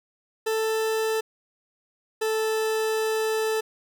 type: tone pair in turn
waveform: 40% pulse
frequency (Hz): 441.3 / 438.9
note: A4 / A4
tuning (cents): +5 / -4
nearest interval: unison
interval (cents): 9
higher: first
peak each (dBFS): -22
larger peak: neither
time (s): 0.46-1.21 / 2.21-3.61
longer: second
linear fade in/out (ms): 10
effects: none